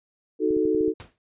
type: chord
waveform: sine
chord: D# diminished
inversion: none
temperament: equal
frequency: 311.1 / 370 / 440 Hz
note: D#4 / F#4 / A4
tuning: 0 / 0 / 0 cents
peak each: -24 / -25 / -23 dBFS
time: 0.39-0.94 s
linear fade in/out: 50 ms
type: clicks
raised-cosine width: 3 ms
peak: -26 dBFS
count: 6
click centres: 0.508 / 0.567 / 0.654 / 0.749 / 0.809 / 0.88 s
type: noise with exponential decay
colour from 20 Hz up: pink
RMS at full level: -38 dBFS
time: 1-1.18 s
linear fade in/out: 0 ms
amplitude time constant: 37 ms
effects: resampled to 8000 Hz